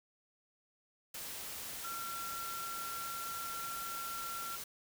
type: tone in noise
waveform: sine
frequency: 1364 Hz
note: F6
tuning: 41 cents flat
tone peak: -41 dBFS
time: 1.84-4.56 s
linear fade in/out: 5 ms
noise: white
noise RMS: -44 dBFS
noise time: 1.14-4.64 s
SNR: 0 dB
effects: none